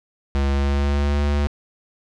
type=tone with pitch glide; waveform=square; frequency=69.3 to 72.28 Hz; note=C#2 to D2; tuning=0 to -27 cents; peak=-18 dBFS; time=0.35-1.47 s; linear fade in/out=0 ms; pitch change=+73 cents; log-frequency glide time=0.49-1.21 s; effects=low-pass 5000 Hz 12 dB/octave